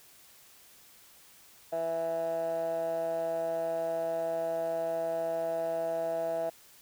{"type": "tone with band-pass filter", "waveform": "15% pulse", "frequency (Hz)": 164.81, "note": "E3", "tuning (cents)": 0, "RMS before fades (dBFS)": -32, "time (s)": [1.72, 6.5], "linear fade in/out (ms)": 10, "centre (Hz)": 680, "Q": 6.1, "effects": ["white hiss -57 dBFS RMS until 6.81 s"]}